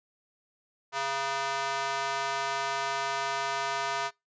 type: tone with high-pass filter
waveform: square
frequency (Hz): 137.1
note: C#3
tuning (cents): -19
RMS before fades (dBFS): -31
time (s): 0.92-4.11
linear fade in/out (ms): 50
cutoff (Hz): 920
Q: 1.7
effects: noise-tail reverb RT60 0.2 s tail -23 dB re dry + resampled to 16000 Hz